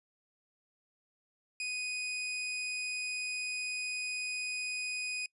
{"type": "tone", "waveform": "sawtooth", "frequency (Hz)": 2489, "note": "D#7", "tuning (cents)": 0, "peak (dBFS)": -31, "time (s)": [1.6, 5.26], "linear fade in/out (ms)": 2, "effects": ["noise-tail reverb RT60 0.1 s tail -25 dB re dry", "resampled to 24000 Hz"]}